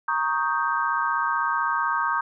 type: chord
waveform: sine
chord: Eb dominant seventh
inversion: second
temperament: equal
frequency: 932.3 / 1108.7 / 1244.5 / 1568 Hz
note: Bb5 / Db6 / Eb6 / G6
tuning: 0 / 0 / 0 / 0 cents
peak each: -27 dBFS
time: 0.08-2.21 s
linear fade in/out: 5 ms
effects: none